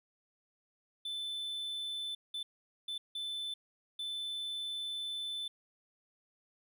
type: tone bursts at uneven times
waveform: triangle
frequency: 3520 Hz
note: A7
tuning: in tune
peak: -35 dBFS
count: 5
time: 1.05-2.15 / 2.34-2.43 / 2.88-2.98 / 3.15-3.54 / 3.99-5.48 s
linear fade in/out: 5 ms
effects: none